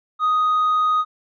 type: tone with tanh clipping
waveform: sine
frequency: 1247 Hz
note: D#6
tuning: 3 cents sharp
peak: -16 dBFS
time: 0.19-1.05 s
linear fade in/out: 50 ms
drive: 1 dB
effects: none